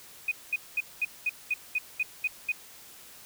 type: tone bursts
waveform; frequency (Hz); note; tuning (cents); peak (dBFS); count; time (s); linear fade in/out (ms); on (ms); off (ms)
sine; 2489; D#7; 0; -24; 10; 0.28-2.52; 5; 35; 210
effects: white hiss -50 dBFS RMS until 3.25 s